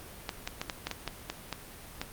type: clicks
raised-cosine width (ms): 0.2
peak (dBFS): -15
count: 10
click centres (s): 0.292 / 0.475 / 0.615 / 0.698 / 0.87 / 0.913 / 1.077 / 1.3 / 1.527 / 2.015
effects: pink hiss -47 dBFS RMS until 2.12 s + Opus 32 kbps